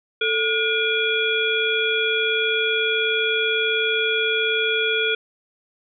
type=harmonic tone with a mistuned harmonic; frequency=479.3 Hz; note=A#4; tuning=48 cents sharp; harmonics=1 / 3 / 5 / 7; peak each=-24 / -24 / -24 / -24 dBFS; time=0.21-5.15 s; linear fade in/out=5 ms; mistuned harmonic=1; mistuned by=-140 cents; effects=none